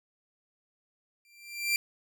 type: tone with exponential growth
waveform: sawtooth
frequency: 2363 Hz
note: D7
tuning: 10 cents sharp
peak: -19 dBFS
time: 1.25-1.76 s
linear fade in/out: 1 ms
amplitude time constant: 110 ms
effects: none